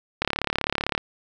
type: click train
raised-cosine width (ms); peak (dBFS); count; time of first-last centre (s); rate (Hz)
0.3; -6; 28; 0.22-0.978; 35.6
effects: none